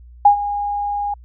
sine tone with ADSR envelope, 818 Hz, G#5, 26 cents flat, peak -4 dBFS, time 0.25-1.14 s, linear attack 6 ms, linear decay 100 ms, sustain -15 dB, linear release 4 ms, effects added 60 Hz sine -39 dBFS peak until 1.24 s

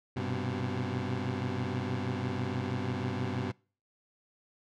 20% pulse tone cluster, 97.6 / 122.2 / 128.4 Hz, G2 / B2 / C3, -7 / -18 / -32 cents, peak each -31 dBFS, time 0.16-3.52 s, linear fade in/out 10 ms, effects noise-tail reverb RT60 0.4 s tail -25 dB re dry + low-pass 4000 Hz 12 dB/octave

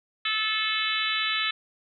harmonic tone, 435.2 Hz, A4, 19 cents flat, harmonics 3 / 4 / 5 / 6 / 7 / 8 / 9, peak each -32 / -32 / -32 / -32 / -32 / -32 / -32 dBFS, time 0.25-1.51 s, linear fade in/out 5 ms, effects none

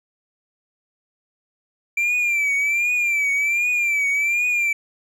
triangle tone with vibrato, 2349 Hz, D7, in tune, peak -16 dBFS, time 1.97-4.73 s, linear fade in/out 5 ms, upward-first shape triangle, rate 1.3 Hz, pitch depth 94 cents each way, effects none

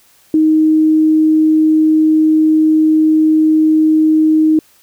sine tone, 312.7 Hz, D#4, 9 cents sharp, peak -7 dBFS, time 0.34-4.59 s, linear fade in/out 2 ms, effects white hiss -50 dBFS RMS until 4.82 s

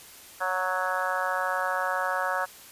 harmonic tone with a mistuned harmonic, 185.1 Hz, F#3, 1 cent sharp, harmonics 3 / 4 / 5 / 6 / 7 / 8 / 9, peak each -33 / -33 / -33 / -33 / -33 / -33 / -33 dBFS, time 0.4-2.46 s, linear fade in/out 20 ms, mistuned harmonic 4, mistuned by -17 cents, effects white hiss -48 dBFS RMS until 2.71 s + resampled to 32000 Hz

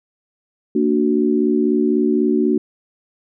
sine chord, Bb augmented, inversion none, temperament equal with one note detuned, 229.7 / 293.7 / 370 Hz, Bb3 / D4 / F#4, -25 / 0 / 0 cents, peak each -18 dBFS, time 0.75-2.58 s, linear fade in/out 5 ms, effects none

